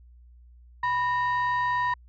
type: tone pair together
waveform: sine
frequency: 986.2 / 1844 Hz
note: B5 / A#6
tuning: -3 / -19 cents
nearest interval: major seventh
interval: 1084 cents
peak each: -22 / -27 dBFS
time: 0.83-1.94 s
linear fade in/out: 5 ms
effects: tanh soft clip ceiling -20 dBFS + added 60 Hz sine -49 dBFS peak until 2.08 s